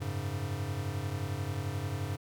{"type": "chord", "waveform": "square", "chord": "F# suspended second", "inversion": "none", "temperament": "equal", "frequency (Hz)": [92.5, 103.83, 138.59], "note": ["F#2", "G#2", "C#3"], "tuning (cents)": [0, 0, 0], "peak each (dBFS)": [-38, -37, -39], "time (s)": [0, 2.17], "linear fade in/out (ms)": 20, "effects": []}